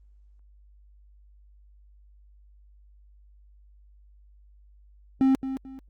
triangle tone with echo, 265.7 Hz, C4, 27 cents sharp, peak -15 dBFS, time 5.21-5.35 s, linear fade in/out 0 ms, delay 220 ms, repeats 2, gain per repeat -11 dB, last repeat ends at 5.79 s, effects added 50 Hz sine -52 dBFS peak until 5.89 s + Opus 24 kbps

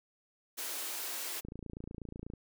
white high-pass noise, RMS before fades -39 dBFS, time 0.57-1.41 s, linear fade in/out 20 ms, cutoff 270 Hz, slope 96 dB/octave
click train, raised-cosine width 3 ms, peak -30 dBFS, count 26, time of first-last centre 1.45-2.337 s, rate 28.2 Hz
effects none

